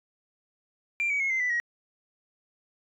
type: tone with pitch steps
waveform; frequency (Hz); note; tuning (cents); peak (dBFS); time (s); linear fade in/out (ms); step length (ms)
sine; 2371 / 2268 / 2169 / 2075 / 1984.6 / 1898.2; D7 / C#7 / C#7 / C7 / B6 / A#6; +16 / +39 / -38 / -15 / +8 / +31; -23; 1-1.6; 0; 100
effects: tanh soft clip ceiling -21 dBFS